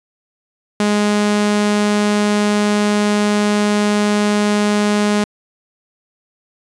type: tone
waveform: sawtooth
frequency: 207.8 Hz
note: G#3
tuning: 1 cent sharp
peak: -9 dBFS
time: 0.8-5.24 s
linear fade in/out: 2 ms
effects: resampled to 22050 Hz